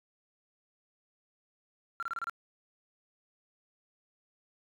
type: tone bursts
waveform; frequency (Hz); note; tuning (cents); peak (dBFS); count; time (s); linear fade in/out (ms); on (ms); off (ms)
triangle; 1372; F6; -31; -29; 6; 2-2.296; 0; 26; 28
effects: tanh soft clip ceiling -29 dBFS